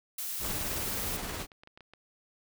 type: noise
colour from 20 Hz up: blue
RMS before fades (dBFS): -36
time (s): 0.18-1.17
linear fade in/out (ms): 5
type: noise with tremolo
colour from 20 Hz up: pink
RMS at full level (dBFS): -36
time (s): 0.39-1.47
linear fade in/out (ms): 50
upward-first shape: sine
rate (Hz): 19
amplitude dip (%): 25
type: clicks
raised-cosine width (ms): 0.3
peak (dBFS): -35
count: 12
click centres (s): 0.8 / 0.852 / 1.039 / 1.155 / 1.277 / 1.341 / 1.518 / 1.635 / 1.674 / 1.775 / 1.807 / 1.936
effects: none